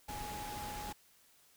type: tone in noise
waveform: sine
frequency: 834 Hz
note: G#5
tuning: 7 cents sharp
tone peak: -43 dBFS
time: 0.08-0.93 s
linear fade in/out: 10 ms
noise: pink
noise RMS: -45 dBFS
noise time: 0.08-0.93 s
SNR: -1 dB
effects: white hiss -66 dBFS RMS until 1.56 s